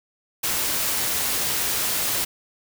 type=noise; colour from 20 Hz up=white; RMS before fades=-24 dBFS; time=0.43-2.25 s; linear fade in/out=10 ms; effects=none